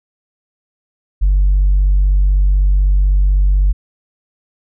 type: tone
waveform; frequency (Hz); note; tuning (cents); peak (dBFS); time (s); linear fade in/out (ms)
sine; 48; G1; -36; -7; 1.21-3.73; 20
effects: tanh soft clip ceiling -6 dBFS